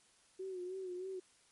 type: tone with vibrato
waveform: sine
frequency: 370 Hz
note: F#4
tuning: in tune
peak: -40 dBFS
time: 0.39-1.2 s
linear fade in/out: 10 ms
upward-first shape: sine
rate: 3.2 Hz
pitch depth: 62 cents each way
effects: white hiss -68 dBFS RMS until 1.51 s + MP3 48 kbps